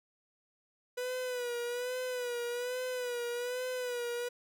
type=tone with vibrato; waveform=45% pulse; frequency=492.4 Hz; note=B4; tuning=5 cents flat; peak=-34 dBFS; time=0.97-4.29 s; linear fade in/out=10 ms; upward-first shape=sine; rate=1.2 Hz; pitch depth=55 cents each way; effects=none